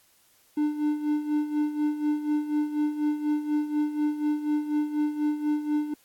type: tone with tremolo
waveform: triangle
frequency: 299 Hz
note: D4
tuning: 31 cents sharp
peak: -19 dBFS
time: 0.57-5.94 s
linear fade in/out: 5 ms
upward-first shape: sine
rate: 4.1 Hz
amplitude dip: 70%
effects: white hiss -62 dBFS RMS until 6.04 s + AAC 64 kbps